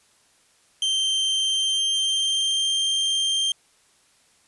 40% pulse tone with pitch glide, 3136 to 3171 Hz, G7 to G7, 0 to +19 cents, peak -19 dBFS, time 0.82-3.52 s, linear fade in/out 2 ms, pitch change +19 cents, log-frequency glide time 1.3-2.71 s, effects white hiss -60 dBFS RMS until 4.47 s + resampled to 24000 Hz

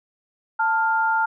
sine tone pair together, 888.1 / 1400 Hz, A5 / F6, +16 / +4 cents, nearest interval minor sixth, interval 788 cents, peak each -20 / -21 dBFS, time 0.59-1.26 s, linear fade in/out 10 ms, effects none

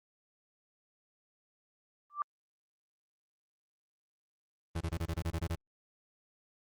sine tone with exponential growth, 1174.7 Hz, D6, in tune, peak -26 dBFS, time 2.1-2.22 s, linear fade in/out 1 ms, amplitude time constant 26 ms
35% pulse tone bursts, 83 Hz, E2, 12 cents sharp, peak -30 dBFS, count 10, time 4.75-5.556 s, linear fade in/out 10 ms, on 59 ms, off 24 ms
effects Opus 24 kbps

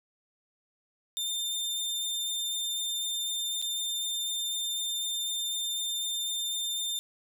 sawtooth tone with dropouts, 3604 Hz, A7, 41 cents sharp, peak -27 dBFS, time 1.17-6.99 s, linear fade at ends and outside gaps 0 ms, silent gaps 3.616-3.624 s, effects none

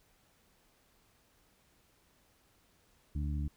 harmonic tone, 73.2 Hz, D2, 5 cents flat, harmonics 1 / 2 / 3 / 4, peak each -33 / -39 / -45 / -46 dBFS, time 3.15-3.48 s, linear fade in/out 5 ms, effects pink hiss -69 dBFS RMS until 3.56 s

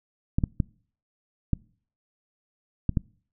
clicks, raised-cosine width 5 ms, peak -10 dBFS, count 6, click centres 0.385 / 0.438 / 0.602 / 1.533 / 2.893 / 2.972 s, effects noise-tail reverb RT60 0.5 s tail -25 dB re dry

